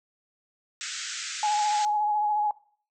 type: band-pass noise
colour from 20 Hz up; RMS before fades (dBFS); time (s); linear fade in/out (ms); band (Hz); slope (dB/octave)
white; -35; 0.81-1.85; 0; 1300 to 7900; 96
type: tone with vibrato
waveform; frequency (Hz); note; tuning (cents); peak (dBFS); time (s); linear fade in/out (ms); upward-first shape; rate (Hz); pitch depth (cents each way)
sine; 840; G#5; +19; -22; 1.43-2.51; 2; triangle; 14; 32
effects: noise-tail reverb RT60 0.5 s tail -21 dB re dry